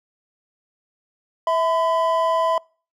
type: tone pair together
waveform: triangle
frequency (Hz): 653 / 1009.6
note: E5 / B5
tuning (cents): -17 / +38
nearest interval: minor sixth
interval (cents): 755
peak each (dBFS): -18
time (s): 1.47-2.58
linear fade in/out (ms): 2
effects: noise-tail reverb RT60 0.4 s tail -26 dB re dry